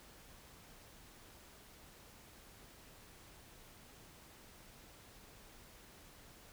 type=silence; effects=pink hiss -59 dBFS RMS until 6.52 s